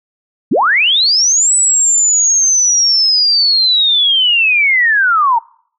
sine linear two-way sweep, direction up then down, 146.83 to 7980 to 884 Hz, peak -8 dBFS, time 0.51-5.39 s, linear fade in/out 10 ms, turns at 1.54 s, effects noise-tail reverb RT60 0.6 s tail -25 dB re dry

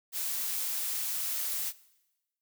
blue noise, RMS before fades -33 dBFS, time 0.12-1.73 s, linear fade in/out 50 ms, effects noise-tail reverb RT60 1.0 s tail -20 dB re dry

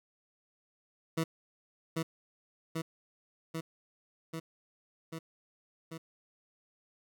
20% pulse tone with echo, 162.7 Hz, E3, 22 cents flat, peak -24 dBFS, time 1.17-1.24 s, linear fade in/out 10 ms, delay 790 ms, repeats 6, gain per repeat -2 dB, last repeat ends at 5.98 s, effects none

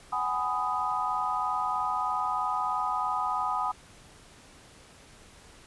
sine chord, G# minor seventh, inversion third, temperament just, 747.5 / 830.6 / 996.7 / 1245.9 Hz, F#5 / G#5 / B5 / D#6, +17 / 0 / +16 / +2 cents, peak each -34 / -33 / -32 / -30 dBFS, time 0.12-3.72 s, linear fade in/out 10 ms, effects pink hiss -53 dBFS RMS until 5.66 s + resampled to 24000 Hz

